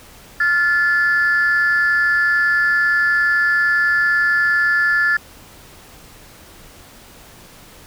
sine tone pair together, 1396.9 / 1734.6 Hz, F6 / A6, 0 / -25 cents, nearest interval major third, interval 375 cents, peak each -17 / -13 dBFS, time 0.4-5.17 s, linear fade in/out 5 ms, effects tanh soft clip ceiling -9 dBFS + pink hiss -43 dBFS RMS until 7.86 s

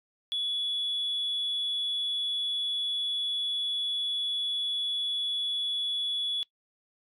sine tone with amplitude modulation, 3400 Hz, G#7, 40 cents sharp, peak -25 dBFS, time 0.32-6.43 s, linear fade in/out 0 ms, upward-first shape sine, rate 209 Hz, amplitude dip 35%, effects noise-tail reverb RT60 0.1 s tail -22 dB re dry + tanh soft clip ceiling -24 dBFS

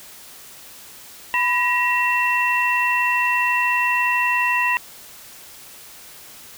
sine tone cluster, 992 / 1904 / 2707 Hz, B5 / A#6 / E7, +7 / +36 / +45 cents, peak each -21 dBFS, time 1.34-4.77 s, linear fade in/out 0 ms, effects white hiss -42 dBFS RMS until 6.57 s

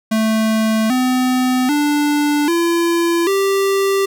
square tone with pitch steps, 220 / 254.2 / 293.7 / 339.3 / 392 Hz, A3 / C4 / D4 / F4 / G4, 0 / -50 / 0 / -50 / 0 cents, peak -14 dBFS, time 0.11-4.06 s, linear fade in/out 10 ms, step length 790 ms, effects none

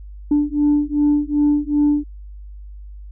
sine beating tone pair, 292.4 / 295 Hz, D4 / D4, -7 / +8 cents, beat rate 2.6 Hz, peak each -16 dBFS, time 0.31-2.04 s, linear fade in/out 5 ms, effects tanh soft clip ceiling -9 dBFS + added 50 Hz sine -33 dBFS peak until 3.11 s

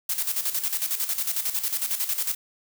blue noise with tremolo, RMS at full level -25 dBFS, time 0.09-2.35 s, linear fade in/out 5 ms, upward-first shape square, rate 11 Hz, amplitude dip 65%, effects none

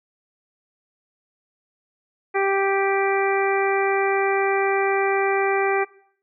harmonic tone, 392 Hz, G4, in tune, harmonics 1 / 2 / 3 / 4 / 5 / 6, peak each -21 / -24 / -29 / -30 / -28 / -30 dBFS, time 2.34-5.85 s, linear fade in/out 20 ms, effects noise-tail reverb RT60 0.6 s tail -20 dB re dry

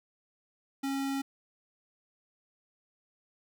square tone, 273.4 Hz, C#4, 24 cents flat, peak -31 dBFS, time 0.83-1.22 s, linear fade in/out 10 ms, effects none

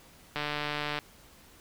click train, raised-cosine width 0.3 ms, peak -16 dBFS, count 94, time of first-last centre 0.36-0.988 s, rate 148 Hz, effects pink hiss -56 dBFS RMS until 1.6 s

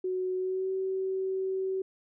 sine tone with pitch glide, 370 to 380.2 Hz, F#4 to F#4, 0 to +47 cents, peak -28 dBFS, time 0.04-1.82 s, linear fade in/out 5 ms, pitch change +47 cents, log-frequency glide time 0.36-0.71 s, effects none

